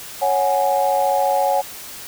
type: chord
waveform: sine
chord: C# suspended fourth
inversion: none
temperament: equal with one note detuned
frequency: 554.4 / 740 / 834.5 Hz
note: C#5 / F#5 / G#5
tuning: 0 / 0 / +8 cents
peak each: -19 dBFS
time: 0.21-1.62 s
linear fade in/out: 20 ms
effects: tanh soft clip ceiling -6 dBFS + white hiss -35 dBFS RMS until 2.07 s